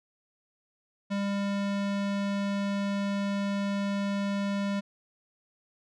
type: tone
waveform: square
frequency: 200 Hz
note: G3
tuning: 35 cents sharp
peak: -28 dBFS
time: 1.1-4.81 s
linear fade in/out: 20 ms
effects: low-pass 5000 Hz 12 dB/octave